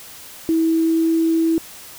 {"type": "tone with pitch glide", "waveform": "sine", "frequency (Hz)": [324.9, 326.8], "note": ["E4", "E4"], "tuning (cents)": [-25, -15], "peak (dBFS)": -14, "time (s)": [0.49, 1.58], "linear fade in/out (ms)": 0, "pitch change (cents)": 10, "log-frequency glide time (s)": [0.65, 1.09], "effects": ["white hiss -39 dBFS RMS until 1.98 s"]}